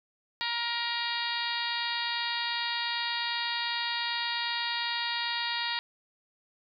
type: harmonic tone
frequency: 471.3 Hz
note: A#4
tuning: 19 cents sharp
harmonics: 2 / 3 / 4 / 5 / 6 / 7 / 8 / 9 / 10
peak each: -36 / -41 / -35 / -40 / -39 / -40 / -36 / -39 / -40 dBFS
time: 0.41-5.79 s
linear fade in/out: 0 ms
effects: none